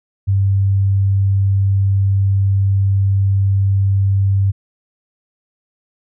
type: tone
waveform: sine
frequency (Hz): 98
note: G2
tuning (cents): 0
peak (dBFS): -11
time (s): 0.27-4.52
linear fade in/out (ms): 20
effects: none